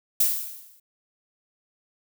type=noise with exponential decay; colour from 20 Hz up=violet; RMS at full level=-18 dBFS; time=0.2-0.8 s; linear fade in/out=5 ms; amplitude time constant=130 ms; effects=none